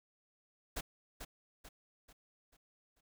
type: noise with echo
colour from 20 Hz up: pink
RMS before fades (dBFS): -39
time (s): 0.76-0.81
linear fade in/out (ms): 10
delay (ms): 440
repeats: 5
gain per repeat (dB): -7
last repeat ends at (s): 3.01
effects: none